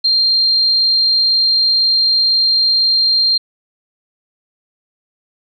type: tone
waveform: sine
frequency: 4186 Hz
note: C8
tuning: in tune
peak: -10 dBFS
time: 0.04-3.38 s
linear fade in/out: 10 ms
effects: none